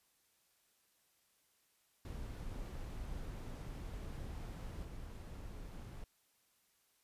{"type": "noise with level steps", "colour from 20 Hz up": "brown", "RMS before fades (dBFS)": [-45, -48], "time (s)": [2.05, 6.04], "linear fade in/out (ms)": 2, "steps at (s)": 4.84, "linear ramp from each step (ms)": 10, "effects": ["white hiss -75 dBFS RMS until 7.03 s", "resampled to 32000 Hz"]}